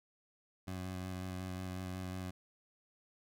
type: tone with vibrato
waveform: 20% pulse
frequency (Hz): 92.4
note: F#2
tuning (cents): -2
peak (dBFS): -35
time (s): 0.67-2.31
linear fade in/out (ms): 10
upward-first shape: square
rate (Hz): 5.5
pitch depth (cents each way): 16
effects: none